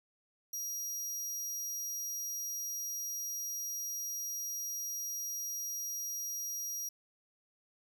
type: tone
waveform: sawtooth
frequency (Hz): 5730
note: F8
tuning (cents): +44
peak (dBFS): -34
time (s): 0.53-6.89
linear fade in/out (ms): 5
effects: none